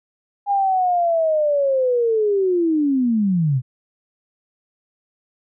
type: linear sweep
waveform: sine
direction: down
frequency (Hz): 815 to 120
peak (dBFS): -15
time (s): 0.46-3.62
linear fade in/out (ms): 50
effects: none